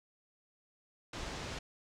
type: low-pass noise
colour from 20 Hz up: pink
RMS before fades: -42 dBFS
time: 1.13-1.59 s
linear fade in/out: 5 ms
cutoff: 6700 Hz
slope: 24 dB/octave
effects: none